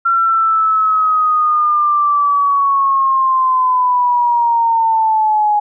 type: linear sweep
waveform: sine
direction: down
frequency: 1366 to 830.6 Hz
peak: -10 dBFS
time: 0.05-5.6 s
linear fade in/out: 10 ms
effects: none